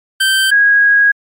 25% pulse / sine tone pair in turn, 1558 / 1647.9 Hz, G6 / G#6, -11 / -14 cents, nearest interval minor second, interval 97 cents, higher second, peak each -6 dBFS, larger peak neither, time 0.2-0.51 / 0.51-1.12 s, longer second, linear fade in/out 10 ms, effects MP3 64 kbps

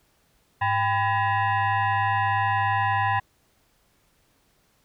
sine tone with frequency modulation, 104.3 Hz, G#2, 8 cents sharp, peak -20 dBFS, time 0.61-3.2 s, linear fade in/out 10 ms, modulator 897 Hz, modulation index 1.8, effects pink hiss -65 dBFS RMS until 4.84 s

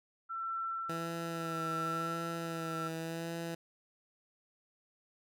sine tone with tremolo, 1343 Hz, E6, 32 cents sharp, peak -34 dBFS, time 0.29-2.89 s, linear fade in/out 20 ms, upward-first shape sine, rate 0.8 Hz, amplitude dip 70%
15% pulse tone with vibrato, 164.8 Hz, E3, in tune, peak -31 dBFS, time 0.89-3.55 s, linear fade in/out 5 ms, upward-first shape sine, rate 0.9 Hz, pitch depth 28 cents each way
effects none

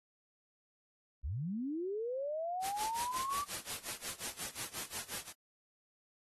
sine linear sweep, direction up, 53.2 to 1173 Hz, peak -35 dBFS, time 1.23-3.45 s, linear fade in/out 20 ms
white noise with tremolo, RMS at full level -39 dBFS, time 2.61-5.33 s, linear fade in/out 50 ms, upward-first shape sine, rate 5.6 Hz, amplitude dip 90%
effects AAC 32 kbps

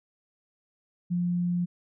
sine tone, 175.9 Hz, F3, 13 cents sharp, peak -24 dBFS, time 1.1-1.66 s, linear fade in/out 20 ms, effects none

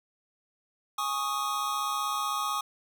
square chord, Ab suspended fourth, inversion none, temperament equal, 830.6 / 1108.7 / 1244.5 Hz, Ab5 / Db6 / Eb6, 0 / 0 / 0 cents, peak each -37 / -33 / -32 dBFS, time 0.98-2.61 s, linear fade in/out 5 ms, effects none

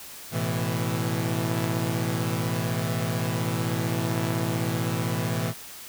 sawtooth chord, A suspended second, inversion none, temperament equal with one note detuned, 110 / 125.77 / 164.81 Hz, A2 / B2 / E3, 0 / +32 / 0 cents, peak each -25 / -26 / -25 dBFS, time 0.31-5.54 s, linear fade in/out 50 ms, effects white hiss -42 dBFS RMS until 5.88 s

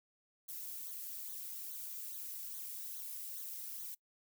violet noise with flanger, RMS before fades -45 dBFS, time 0.48-3.95 s, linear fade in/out 10 ms, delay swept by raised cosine 0.38 to 2.28 ms, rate 2.4 Hz, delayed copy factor -0.95, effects noise-tail reverb RT60 0.1 s tail -23 dB re dry

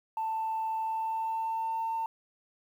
sine tone with pitch glide, 887 to 902 Hz, A5 to A5, +14 to +43 cents, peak -28 dBFS, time 0.17-2.06 s, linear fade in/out 2 ms, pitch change +29 cents, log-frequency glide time 0.81-1.83 s, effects tanh soft clip ceiling -26 dBFS + 10-bit

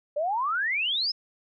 sine exponential sweep, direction up, 566 to 5274 Hz, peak -24 dBFS, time 0.16-1.12 s, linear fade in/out 10 ms, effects none

